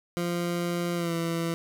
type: tone with pitch glide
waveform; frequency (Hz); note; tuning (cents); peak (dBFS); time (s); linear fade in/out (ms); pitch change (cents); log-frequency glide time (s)
20% pulse; 173.4 to 167.11; F3 to E3; -12 to +24; -22; 0.17-1.54; 0; -64; 0.95-1.14
effects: none